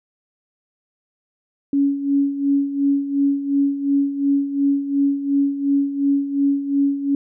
sine tone with tremolo, 280 Hz, C#4, 18 cents sharp, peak -13 dBFS, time 1.73-7.15 s, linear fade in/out 2 ms, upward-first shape sine, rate 2.8 Hz, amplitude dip 70%, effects none

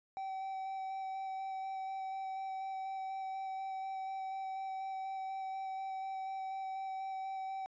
triangle tone with vibrato, 768 Hz, G5, 36 cents flat, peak -36 dBFS, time 0.17-7.66 s, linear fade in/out 0 ms, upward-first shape square, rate 4.1 Hz, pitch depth 8 cents each way, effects resampled to 16000 Hz

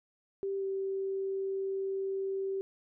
sine tone with pitch glide, 392 to 387.5 Hz, G4 to G4, 0 to -20 cents, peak -31 dBFS, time 0.43-2.61 s, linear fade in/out 0 ms, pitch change -20 cents, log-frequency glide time 0.58-0.64 s, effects none

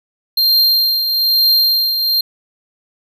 square tone with tremolo, 4186 Hz, C8, in tune, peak -9 dBFS, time 0.37-2.21 s, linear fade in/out 5 ms, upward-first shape triangle, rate 1.1 Hz, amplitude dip 55%, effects none

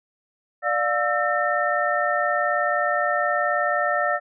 sine tone cluster, 591 / 710 / 1327 / 1816 Hz, D5 / F5 / E6 / A#6, +11 / +28 / +11 / -46 cents, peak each -25 dBFS, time 0.62-4.2 s, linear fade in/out 50 ms, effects none

